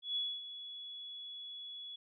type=tone with ADSR envelope; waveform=sine; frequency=3388 Hz; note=G#7; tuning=34 cents sharp; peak=-32 dBFS; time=0.02-1.96 s; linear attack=140 ms; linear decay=250 ms; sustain=-12 dB; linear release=6 ms; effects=none